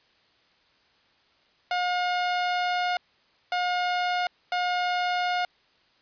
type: tone bursts at uneven times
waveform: sawtooth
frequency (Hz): 717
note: F5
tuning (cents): +45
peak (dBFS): -20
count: 3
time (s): 1.71-2.97 / 3.52-4.27 / 4.52-5.45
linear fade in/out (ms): 2
effects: white hiss -63 dBFS RMS until 6.01 s + resampled to 11025 Hz